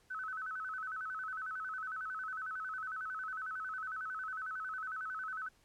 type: tone with vibrato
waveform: sine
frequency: 1396.9 Hz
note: F6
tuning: in tune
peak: -38 dBFS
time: 0.1-5.49 s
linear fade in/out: 10 ms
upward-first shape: square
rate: 11 Hz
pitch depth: 140 cents each way
effects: pink hiss -69 dBFS RMS until 5.64 s + low-pass 11000 Hz 12 dB/octave